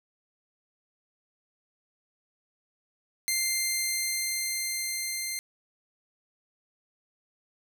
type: tone with level ramp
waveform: 10% pulse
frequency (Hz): 2093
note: C7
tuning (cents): 0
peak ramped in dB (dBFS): -16 to -22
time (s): 3.28-5.39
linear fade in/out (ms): 0
effects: none